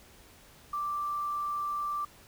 sine tone with quantisation, 1174.7 Hz, D6, in tune, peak -30 dBFS, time 0.73-2.05 s, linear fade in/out 5 ms, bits 9, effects pink hiss -56 dBFS RMS until 2.27 s

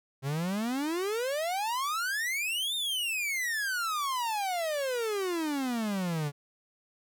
45% pulse exponential two-way sweep, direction up then down, 130.81 to 3695 to 140.1 Hz, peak -29 dBFS, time 0.22-6.32 s, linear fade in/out 50 ms, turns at 2.75 s, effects none

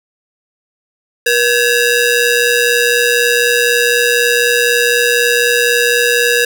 sawtooth ring-modulated tone, 1082 Hz, C#6, 42 cents flat, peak -3 dBFS, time 1.26-6.45 s, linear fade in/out 5 ms, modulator 603 Hz, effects none

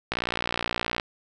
click train, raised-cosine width 0.3 ms, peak -10 dBFS, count 53, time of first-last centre 0.12-0.998 s, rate 59.2 Hz, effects none

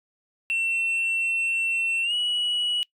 sine tone with pitch glide, 2701 to 2928 Hz, E7 to F#7, +42 to -19 cents, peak -20 dBFS, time 0.5-2.83 s, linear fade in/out 0 ms, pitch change +139 cents, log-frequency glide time 2.03-2.14 s, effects noise-tail reverb RT60 0.1 s tail -24 dB re dry + tanh soft clip ceiling -21 dBFS

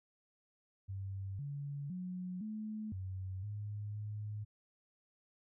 sine tone with pitch steps, 97.1 / 142.3 / 182.1 / 215.4 / 94.3 / 104 / 105.3 Hz, G2 / C#3 / F#3 / A3 / F#2 / G#2 / G#2, -16 / +46 / -27 / -37 / +33 / +3 / +24 cents, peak -39 dBFS, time 0.88-4.45 s, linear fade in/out 20 ms, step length 510 ms, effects none

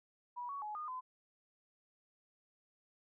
sine tone with pitch steps, 973 / 1120 / 845 / 1223 / 1019 Hz, B5 / C#6 / G#5 / D#6 / C6, -26 / +18 / +30 / -30 / -46 cents, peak -40 dBFS, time 0.36-1.01 s, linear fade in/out 20 ms, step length 130 ms, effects none

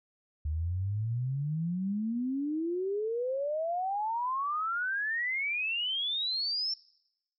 sine exponential sweep, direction up, 73.8 to 5440 Hz, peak -29 dBFS, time 0.45-6.74 s, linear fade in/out 5 ms, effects noise-tail reverb RT60 0.9 s tail -24 dB re dry

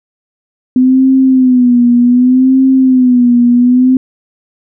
sine tone with vibrato, 252.4 Hz, B3, 38 cents sharp, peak -4 dBFS, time 0.76-3.97 s, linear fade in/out 2 ms, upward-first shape sine, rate 0.66 Hz, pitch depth 81 cents each way, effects none

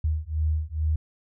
sine beating tone pair, 76.7 / 79 Hz, D#2 / D#2, -24 / +27 cents, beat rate 2.3 Hz, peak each -26 dBFS, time 0.04-0.96 s, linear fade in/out 5 ms, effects none

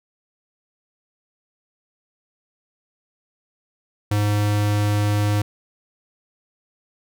square tone, 103.83 Hz, G#2, in tune, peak -18 dBFS, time 4.11-5.42 s, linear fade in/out 5 ms, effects none

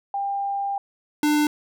sine / square tone pair in turn, 797 / 298.5 Hz, G5 / D4, +28 / +28 cents, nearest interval octave + perfect fourth, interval 1700 cents, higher first, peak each -23 / -18 dBFS, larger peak second, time 0.14-0.78 / 1.23-1.47 s, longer first, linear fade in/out 2 ms, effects none

